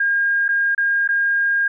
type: tone with dropouts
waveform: sine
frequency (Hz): 1617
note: G#6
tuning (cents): -47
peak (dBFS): -15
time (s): 0-1.68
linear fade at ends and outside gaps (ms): 5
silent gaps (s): 0.482-0.488 / 0.749-0.778 / 1.077-1.088
effects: none